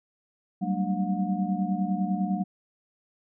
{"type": "tone cluster", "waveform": "sine", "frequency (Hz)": [188, 197.9, 228.5, 296.8, 719], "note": ["F#3", "G3", "A#3", "D4", "F#5"], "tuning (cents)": [28, 17, -34, 18, -50], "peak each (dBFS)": [-28, -28, -35, -36, -34], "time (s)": [0.61, 2.44], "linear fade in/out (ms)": 20, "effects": []}